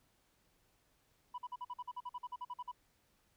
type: tone bursts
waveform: sine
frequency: 986 Hz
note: B5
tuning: 3 cents flat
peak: -37 dBFS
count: 16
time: 1.34-2.717 s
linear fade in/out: 10 ms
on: 42 ms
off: 47 ms
effects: tanh soft clip ceiling -39 dBFS + pink hiss -74 dBFS RMS until 3.36 s